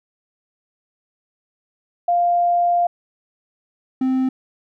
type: tone pair in turn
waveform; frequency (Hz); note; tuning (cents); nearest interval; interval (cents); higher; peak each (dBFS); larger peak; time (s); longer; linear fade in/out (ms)
sine / triangle; 698.5 / 260.3; F5 / C4; 0 / -9; octave + perfect fourth; 1709; first; -14 / -14; neither; 2.08-2.87 / 4.01-4.29; first; 5
effects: none